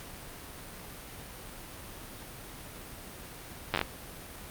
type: slowing click train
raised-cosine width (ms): 0.3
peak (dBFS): -11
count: 6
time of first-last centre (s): 3.74-3.814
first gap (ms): 9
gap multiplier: 1.25
effects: pink hiss -45 dBFS RMS until 4.5 s + Opus 48 kbps